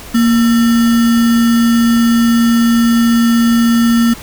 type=tone with sample-and-hold; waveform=sine; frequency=233.1 Hz; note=A#3; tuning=in tune; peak=-7 dBFS; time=0.14-4.14 s; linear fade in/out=10 ms; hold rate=1575 Hz; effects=added 50 Hz sine -38 dBFS peak until 4.22 s + pink hiss -32 dBFS RMS until 4.22 s